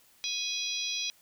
harmonic tone with a mistuned harmonic, 830.6 Hz, G#5, in tune, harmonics 3 / 4 / 5 / 6 / 7, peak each -37 / -36 / -36 / -39 / -38 dBFS, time 0.24-1.1 s, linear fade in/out 0 ms, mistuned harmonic 5, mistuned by -68 cents, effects white hiss -62 dBFS RMS until 1.21 s

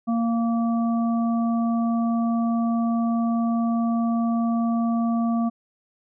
harmonic tone, 231.2 Hz, A#3, 14 cents flat, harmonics 1 / 3 / 5, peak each -20 / -30 / -34 dBFS, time 0.07-5.5 s, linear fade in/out 20 ms, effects none

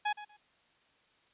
sawtooth tone with echo, 837 Hz, G#5, 13 cents sharp, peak -25 dBFS, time 0.05-0.13 s, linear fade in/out 10 ms, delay 120 ms, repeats 2, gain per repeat -14 dB, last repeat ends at 0.37 s, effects white hiss -68 dBFS RMS until 1.33 s + resampled to 8000 Hz

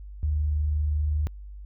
sine tone, 75.2 Hz, D2, 42 cents sharp, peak -22 dBFS, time 0.23-1.27 s, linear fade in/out 0 ms, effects added 50 Hz sine -38 dBFS peak until 1.65 s

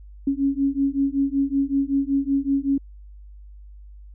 sine beating tone pair, 273.7 / 279 Hz, C#4 / C#4, -22 / +11 cents, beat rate 5.3 Hz, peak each -22 dBFS, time 0.27-2.78 s, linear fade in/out 5 ms, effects added 50 Hz sine -40 dBFS peak until 4.14 s

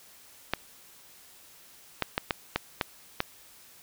clicks, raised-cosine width 0.3 ms, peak -9 dBFS, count 7, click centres 0.536 / 2.023 / 2.179 / 2.308 / 2.56 / 2.812 / 3.204 s, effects white hiss -54 dBFS RMS until 3.82 s

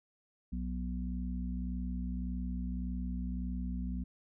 harmonic tone, 61.74 Hz, B1, in tune, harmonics 1 / 3 / 4, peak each -36 / -39 / -42 dBFS, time 0.52-4.04 s, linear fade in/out 10 ms, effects none

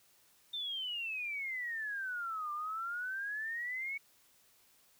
sine exponential two-way sweep, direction down then up, 3615 to 1183 to 2240 Hz, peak -36 dBFS, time 0.53-3.98 s, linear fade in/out 10 ms, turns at 2.52 s, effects white hiss -67 dBFS RMS until 4.99 s

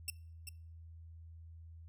10% pulse tone with echo, 2700 Hz, E7, 41 cents sharp, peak -27 dBFS, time 0.08-0.1 s, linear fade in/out 2 ms, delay 390 ms, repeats 1, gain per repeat -8 dB, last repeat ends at 0.49 s, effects noise-tail reverb RT60 0.6 s tail -25 dB re dry + added 82 Hz sine -50 dBFS peak until 1.88 s

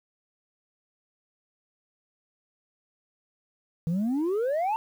sine exponential sweep, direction up, 157.5 to 920 Hz, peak -21 dBFS, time 3.87-4.76 s, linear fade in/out 0 ms, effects tanh soft clip ceiling -23 dBFS + 9-bit

